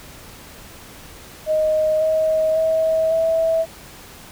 sine tone with pitch steps, 622.3 / 632.1 / 642 / 652.1 Hz, D#5 / D#5 / E5 / E5, 0 / +27 / -46 / -19 cents, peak -15 dBFS, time 1.46-3.66 s, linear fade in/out 50 ms, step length 550 ms, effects pink hiss -41 dBFS RMS until 4.31 s

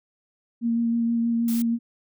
sine tone with vibrato, 232.5 Hz, A#3, 4 cents flat, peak -20 dBFS, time 0.61-1.79 s, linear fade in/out 50 ms, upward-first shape sine, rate 6.3 Hz, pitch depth 14 cents each way
blue noise, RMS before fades -35 dBFS, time 1.48-1.62 s, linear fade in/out 2 ms
effects none

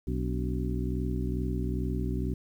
harmonic tone with a mistuned harmonic, 62.3 Hz, B1, 16 cents sharp, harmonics 1 / 2 / 3 / 4 / 5 / 6, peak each -31 / -34 / -36 / -37 / -38 / -39 dBFS, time 0.07-2.34 s, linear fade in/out 5 ms, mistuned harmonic 5, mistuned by -110 cents, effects 10-bit

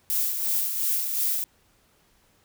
violet noise with tremolo, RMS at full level -24 dBFS, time 0.1-1.44 s, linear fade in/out 0 ms, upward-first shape sine, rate 2.8 Hz, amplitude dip 45%, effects pink hiss -63 dBFS RMS until 2.44 s

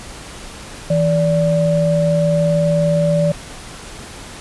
sine tone pair together, 163.04 / 581 Hz, E3 / D5, -19 / -19 cents, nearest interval octave + minor seventh, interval 2200 cents, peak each -15 dBFS, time 0.9-3.32 s, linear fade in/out 5 ms, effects pink hiss -34 dBFS RMS until 4.4 s + resampled to 24000 Hz

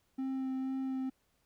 triangle tone with vibrato, 263.7 Hz, C4, 14 cents sharp, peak -31 dBFS, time 0.18-1.1 s, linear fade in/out 10 ms, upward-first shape sine, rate 2.1 Hz, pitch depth 11 cents each way, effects pink hiss -75 dBFS RMS until 1.45 s

